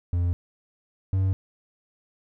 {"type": "tone pair in turn", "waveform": "triangle", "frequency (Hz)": [87.31, 95.19], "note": ["F2", "F#2"], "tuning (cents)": [0, 50], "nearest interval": "minor second", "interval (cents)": 150, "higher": "second", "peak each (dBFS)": [-19, -18], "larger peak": "second", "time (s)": [[0.13, 0.33], [1.13, 1.33]], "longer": "neither", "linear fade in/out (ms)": 0, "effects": []}